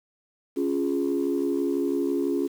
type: chord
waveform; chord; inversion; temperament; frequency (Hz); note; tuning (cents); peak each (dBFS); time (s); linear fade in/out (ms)
sine; Db major; none; equal; 277.2 / 349.2 / 415.3; Db4 / F4 / Ab4; 0 / 0 / 0; -25 / -26 / -28; 0.56-2.48; 20
effects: tanh soft clip ceiling -16 dBFS + 8-bit